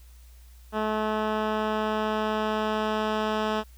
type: tone with low-pass filter sweep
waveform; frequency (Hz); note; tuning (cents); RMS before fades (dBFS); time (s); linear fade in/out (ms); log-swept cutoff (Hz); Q
10% pulse; 215.7; A3; -34; -27; 0.72-3.64; 50; 2100 to 3700; 0.74
effects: added 60 Hz sine -47 dBFS peak until 3.77 s + white hiss -60 dBFS RMS until 3.77 s